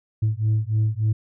sine beating tone pair, 107.1 / 110.5 Hz, A2 / A2, -46 / +8 cents, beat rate 3.4 Hz, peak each -20 dBFS, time 0.22-1.13 s, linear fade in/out 10 ms, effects tanh soft clip ceiling -15 dBFS

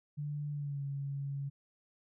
sine tone with pitch glide, 146.83 to 139.63 Hz, D3 to C#3, 0 to +13 cents, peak -35 dBFS, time 0.17-1.5 s, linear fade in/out 20 ms, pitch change -87 cents, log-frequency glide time 0.51-0.83 s, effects none

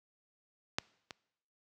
clicks, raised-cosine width 0.2 ms, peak -13 / -25 dBFS, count 2, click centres 0.785 / 1.108 s, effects noise-tail reverb RT60 0.8 s tail -23 dB re dry + high-pass 80 Hz 12 dB/octave

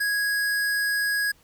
square tone, 1658 Hz, G#6, 3 cents flat, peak -23 dBFS, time 0-1.32 s, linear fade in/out 10 ms, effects pink hiss -59 dBFS RMS until 1.43 s

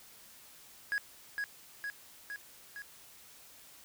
triangle tone with echo, 1661.2 Hz, G#6, in tune, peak -28 dBFS, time 0.92-0.98 s, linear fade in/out 0 ms, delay 460 ms, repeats 4, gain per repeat -3 dB, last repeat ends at 2.82 s, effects white hiss -56 dBFS RMS until 3.84 s

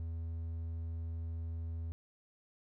triangle tone, 82.41 Hz, E2, in tune, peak -35 dBFS, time 0-1.92 s, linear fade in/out 0 ms, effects none

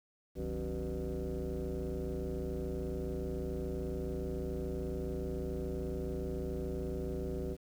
sine tone with frequency modulation, 154.5 Hz, D#3, 12 cents flat, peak -33 dBFS, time 0.35-7.57 s, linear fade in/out 50 ms, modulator 112 Hz, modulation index 3.1, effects tanh soft clip ceiling -31 dBFS + 10-bit

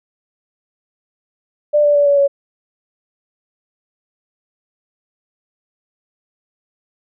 sine tone with pitch steps, 593 / 584.8 / 576.8 / 568.8 / 561 Hz, D5 / D5 / D5 / C#5 / C#5, +17 / -7 / -31 / +45 / +21 cents, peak -9 dBFS, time 1.73-2.28 s, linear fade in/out 20 ms, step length 110 ms, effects none

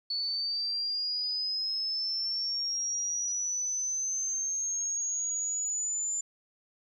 sine linear sweep, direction up, 4435 to 7140 Hz, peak -29 dBFS, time 0.1-6.21 s, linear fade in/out 5 ms, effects 11-bit

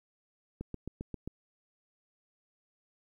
click train, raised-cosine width 3 ms, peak -25 dBFS, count 6, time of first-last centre 0.61-1.276 s, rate 7.51 Hz, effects 11-bit

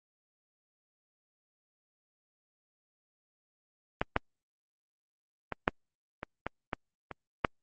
clicks, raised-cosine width 0.5 ms, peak -11 / -9 / -18 / -7 / -21 / -17 / -16 / -24 / -8 dBFS, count 9, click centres 4.015 / 4.164 / 5.523 / 5.679 / 6.231 / 6.466 / 6.732 / 7.113 / 7.448 s, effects Opus 32 kbps

